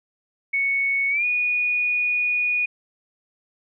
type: tone with pitch glide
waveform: sine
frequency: 2217 to 2460 Hz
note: C#7 to D#7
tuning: 0 to -20 cents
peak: -19 dBFS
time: 0.53-2.66 s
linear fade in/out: 10 ms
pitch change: +180 cents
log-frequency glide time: 1.1-1.25 s
effects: none